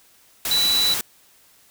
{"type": "tone in noise", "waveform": "sine", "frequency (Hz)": 3951, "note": "B7", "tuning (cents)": 0, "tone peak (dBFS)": -17, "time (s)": [0.51, 0.94], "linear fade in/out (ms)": 2, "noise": "white", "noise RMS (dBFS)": -25, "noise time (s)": [0.45, 1.01], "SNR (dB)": 5, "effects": ["white hiss -55 dBFS RMS until 1.7 s"]}